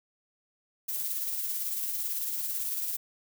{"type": "noise with tremolo", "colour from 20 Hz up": "violet", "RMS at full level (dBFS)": -31, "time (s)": [0.88, 2.97], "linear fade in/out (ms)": 10, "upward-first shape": "sine", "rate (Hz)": 18, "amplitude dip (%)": 35, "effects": []}